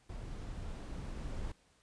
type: noise with level ramp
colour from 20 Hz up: brown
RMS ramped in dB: -44 to -40 dBFS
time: 0.09-1.52 s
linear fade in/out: 5 ms
effects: pink hiss -69 dBFS RMS until 1.82 s + resampled to 22050 Hz